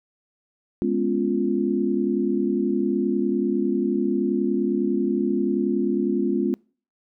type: chord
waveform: sine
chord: C# dominant seventh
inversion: second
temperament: equal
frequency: 207.7 / 246.9 / 277.2 / 349.2 Hz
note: G#3 / B3 / C#4 / E#4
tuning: 0 / 0 / 0 / 0 cents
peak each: -25 / -26 / -26 / -24 dBFS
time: 0.82-6.54 s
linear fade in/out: 0 ms
effects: noise-tail reverb RT60 0.4 s tail -25 dB re dry